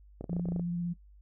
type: clicks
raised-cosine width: 2 ms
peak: -25 dBFS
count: 11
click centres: 0.21 / 0.242 / 0.296 / 0.331 / 0.366 / 0.396 / 0.456 / 0.487 / 0.521 / 0.562 / 0.596 s
type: tone with vibrato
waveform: sine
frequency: 173.4 Hz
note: F3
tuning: 12 cents flat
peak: -30 dBFS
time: 0.29-0.94 s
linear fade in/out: 20 ms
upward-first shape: triangle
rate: 16 Hz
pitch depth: 21 cents each way
effects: noise-tail reverb RT60 0.1 s tail -22 dB re dry + added 50 Hz sine -53 dBFS peak until 1.21 s